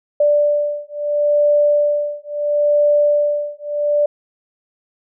sine beating tone pair, 587.3 / 588.04 Hz, D5 / D5, 0 / +2 cents, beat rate 0.74 Hz, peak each -16 dBFS, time 0.2-4.06 s, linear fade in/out 5 ms, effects none

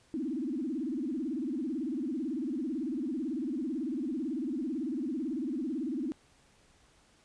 sine tone with vibrato, 280.5 Hz, C#4, 21 cents sharp, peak -31 dBFS, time 0.14-6.12 s, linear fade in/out 0 ms, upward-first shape sine, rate 18 Hz, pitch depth 300 cents each way, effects pink hiss -64 dBFS RMS until 7.24 s + resampled to 22050 Hz

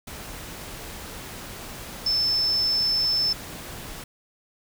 sine tone in noise, 5274 Hz, E8, in tune, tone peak -20 dBFS, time 2.06-3.33 s, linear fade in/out 5 ms, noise pink, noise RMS -38 dBFS, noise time 0.07-4.04 s, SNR +15 dB, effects none

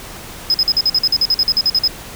sine tone bursts, 5080 Hz, D#8, 35 cents sharp, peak -8 dBFS, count 16, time 0.5-1.877 s, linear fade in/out 2 ms, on 42 ms, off 47 ms, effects tanh soft clip ceiling -9 dBFS + pink hiss -33 dBFS RMS until 2.15 s

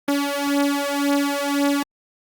sawtooth beating tone pair, 282.7 / 284.6 Hz, C#4 / C#4, +34 / +46 cents, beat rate 1.9 Hz, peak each -18 dBFS, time 0.08-1.83 s, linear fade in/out 5 ms, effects Opus 24 kbps

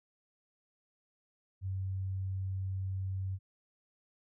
sine tone, 95.2 Hz, F#2, 50 cents sharp, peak -33 dBFS, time 1.61-3.39 s, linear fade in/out 50 ms, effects none

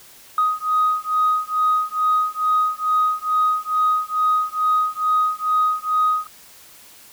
sine beating tone pair, 1250 / 1252.3 Hz, D#6 / D#6, +8 / +11 cents, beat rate 2.3 Hz, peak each -19 dBFS, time 0.38-6.27 s, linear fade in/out 2 ms, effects tanh soft clip ceiling -10 dBFS + white hiss -46 dBFS RMS until 7.12 s

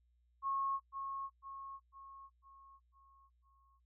sine tone with echo, 1091 Hz, C#6, 28 cents flat, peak -34 dBFS, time 0.42-0.8 s, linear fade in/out 50 ms, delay 500 ms, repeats 6, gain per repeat -6 dB, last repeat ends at 3.8 s, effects noise-tail reverb RT60 0.1 s tail -23 dB re dry + added 60 Hz sine -70 dBFS peak until 3.85 s

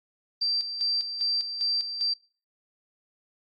sine tone with tremolo, 4695 Hz, D8, 1 cent flat, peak -23 dBFS, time 0.41-2.14 s, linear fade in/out 10 ms, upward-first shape square, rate 2.5 Hz, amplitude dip 60%, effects noise-tail reverb RT60 0.4 s tail -25 dB re dry + AAC 48 kbps

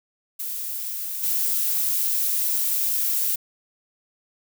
violet noise with level steps, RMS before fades -30 / -23 dBFS, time 0.39-3.36 s, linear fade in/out 10 ms, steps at 1.23 s, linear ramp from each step 5 ms, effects none

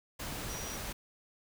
sine tone in noise, 5790 Hz, F#8, 38 cents flat, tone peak -44 dBFS, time 0.49-0.77 s, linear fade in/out 10 ms, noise pink, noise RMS -40 dBFS, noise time 0.19-0.93 s, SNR -7 dB, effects none

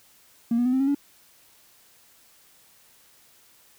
triangle tone with pitch steps, 233.1 / 242.4 / 252.2 / 262.3 / 272.8 / 283.7 Hz, A#3 / B3 / B3 / C4 / C#4 / C#4, 0 / -32 / +36 / +4 / -28 / +40 cents, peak -16 dBFS, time 0.51-0.948 s, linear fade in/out 5 ms, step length 73 ms, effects tanh soft clip ceiling -16 dBFS + white hiss -57 dBFS RMS until 3.78 s

